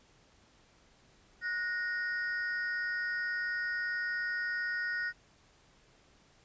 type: ring-modulated tone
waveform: triangle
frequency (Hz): 1661.2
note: G#6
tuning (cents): 0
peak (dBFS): -27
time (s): 1.41-5.13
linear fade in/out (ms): 50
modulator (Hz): 201
effects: pink hiss -64 dBFS RMS until 6.44 s + resampled to 16000 Hz